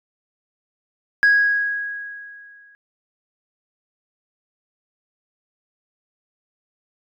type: tone with exponential decay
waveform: sine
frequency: 1653 Hz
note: G#6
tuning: 9 cents flat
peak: -8 dBFS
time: 1.23-2.75 s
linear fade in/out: 0 ms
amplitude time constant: 330 ms
effects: tanh soft clip ceiling -9 dBFS